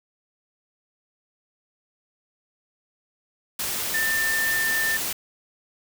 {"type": "tone in noise", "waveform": "sine", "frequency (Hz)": 1789, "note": "A6", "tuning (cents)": 28, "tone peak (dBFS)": -22, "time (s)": [3.94, 4.97], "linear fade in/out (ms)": 5, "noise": "white", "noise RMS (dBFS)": -28, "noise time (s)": [3.59, 5.13], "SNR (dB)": 3, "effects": []}